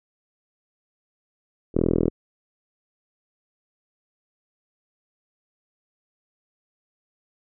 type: tone with low-pass filter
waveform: 5% pulse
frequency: 41.2 Hz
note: E1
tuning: in tune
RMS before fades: -21 dBFS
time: 1.74-2.1 s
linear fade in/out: 20 ms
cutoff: 400 Hz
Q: 1.9
effects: none